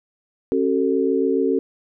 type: tone cluster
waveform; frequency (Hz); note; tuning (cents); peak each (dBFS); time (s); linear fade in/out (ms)
sine; 271.5 / 379.6 / 446.6; C#4 / F#4 / A4; -36 / +44 / +26; -21; 0.52-1.59; 0
effects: none